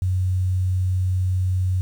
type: tone with quantisation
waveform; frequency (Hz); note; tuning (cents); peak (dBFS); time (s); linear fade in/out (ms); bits
sine; 92.5; F#2; 0; -18; 0.02-1.81; 0; 8
effects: none